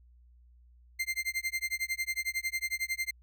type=tone with tremolo; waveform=40% pulse; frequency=2092 Hz; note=C7; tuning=1 cent flat; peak=-27 dBFS; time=0.99-3.11 s; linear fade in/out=10 ms; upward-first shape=sine; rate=11 Hz; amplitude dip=100%; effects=added 60 Hz sine -56 dBFS peak until 3.22 s